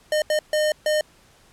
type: tone bursts at uneven times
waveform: square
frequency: 610 Hz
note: D#5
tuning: 34 cents flat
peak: -19 dBFS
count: 4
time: 0.12-0.22 / 0.3-0.39 / 0.53-0.72 / 0.86-1.01 s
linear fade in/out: 2 ms
effects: pink hiss -55 dBFS RMS until 1.52 s + low-pass 11000 Hz 12 dB/octave